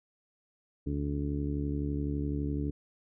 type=harmonic tone; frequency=71.9 Hz; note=D2; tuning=36 cents flat; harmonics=1 / 2 / 3 / 4 / 5 / 6; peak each=-34 / -35 / -43 / -34 / -44 / -43 dBFS; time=0.86-2.71 s; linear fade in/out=10 ms; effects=none